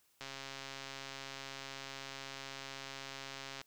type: click train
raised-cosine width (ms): 0.2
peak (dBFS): -27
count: 464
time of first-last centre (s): 0.21-3.614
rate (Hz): 136
effects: white hiss -72 dBFS RMS until 3.66 s